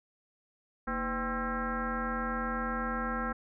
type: tone with frequency modulation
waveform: sine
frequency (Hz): 784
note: G5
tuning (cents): 0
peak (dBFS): -30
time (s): 0.87-3.33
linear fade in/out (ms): 10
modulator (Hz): 276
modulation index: 3.1
effects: none